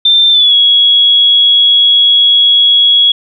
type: tone with pitch glide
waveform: sine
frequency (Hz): 3575 to 3336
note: A7 to G#7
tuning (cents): +27 to +7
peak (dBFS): -4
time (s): 0.05-3.12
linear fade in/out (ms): 5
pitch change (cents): -120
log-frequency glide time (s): 0.31-0.54
effects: none